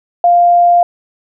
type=tone; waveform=sine; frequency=698.5 Hz; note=F5; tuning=in tune; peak=-5 dBFS; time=0.24-0.83 s; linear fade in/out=2 ms; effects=none